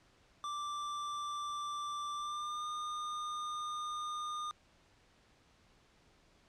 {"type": "tone with pitch glide", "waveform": "square", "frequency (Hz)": [1174.7, 1216.1], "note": ["D6", "D#6"], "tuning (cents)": [0, -40], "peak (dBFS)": -38, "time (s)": [0.44, 4.51], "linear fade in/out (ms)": 0, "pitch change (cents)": 60, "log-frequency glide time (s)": [2.15, 2.67], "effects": ["pink hiss -67 dBFS RMS until 6.48 s", "low-pass 6000 Hz 12 dB/octave"]}